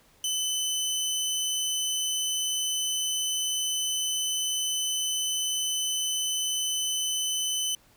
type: tone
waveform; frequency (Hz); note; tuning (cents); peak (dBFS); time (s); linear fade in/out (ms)
20% pulse; 3027; F#7; +39; -21; 0.24-7.75; 2
effects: pink hiss -60 dBFS RMS until 7.96 s